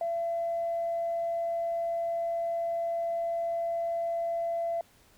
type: tone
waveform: sine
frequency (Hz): 675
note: E5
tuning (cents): +41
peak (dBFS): -27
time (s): 0.01-4.81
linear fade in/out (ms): 2
effects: tanh soft clip ceiling -23 dBFS + pink hiss -61 dBFS RMS until 5.17 s